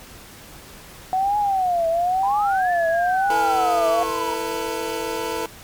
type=tone with vibrato; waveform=sine; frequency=740 Hz; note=F#5; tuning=in tune; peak=-17 dBFS; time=1.13-4.03 s; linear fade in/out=0 ms; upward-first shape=triangle; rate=1 Hz; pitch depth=220 cents each way
type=linear two-way sweep; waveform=sine; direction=up then down; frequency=945 to 1760 to 945 Hz; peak=-25 dBFS; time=2.23-4.34 s; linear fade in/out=2 ms; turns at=2.71 s
type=chord; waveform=25% pulse; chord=E suspended fourth; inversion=none; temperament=equal with one note detuned; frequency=329.6 / 446.4 / 493.9 Hz; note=E4 / A4 / B4; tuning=0 / +25 / 0 cents; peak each=-27 / -23 / -25 dBFS; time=3.3-5.46 s; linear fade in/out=2 ms
effects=pink hiss -42 dBFS RMS until 5.63 s + MP3 96 kbps